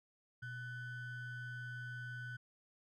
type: ring-modulated tone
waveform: triangle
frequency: 810 Hz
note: G#5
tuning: 43 cents flat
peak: -38 dBFS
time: 0.42-2.37 s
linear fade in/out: 10 ms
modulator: 687 Hz
effects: none